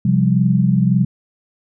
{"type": "chord", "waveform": "sine", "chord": "C suspended fourth", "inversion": "none", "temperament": "just", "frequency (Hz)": [130.81, 174.42, 196.22], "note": ["C3", "F3", "G3"], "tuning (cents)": [0, -2, 2], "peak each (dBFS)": -16, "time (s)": [0.05, 1.05], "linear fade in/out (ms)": 5, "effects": []}